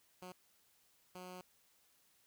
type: tone bursts at uneven times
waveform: 10% pulse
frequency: 182.2 Hz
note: F#3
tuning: 26 cents flat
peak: -40 dBFS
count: 2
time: 0.22-0.32 / 1.15-1.41 s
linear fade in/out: 2 ms
effects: white hiss -72 dBFS RMS until 2.26 s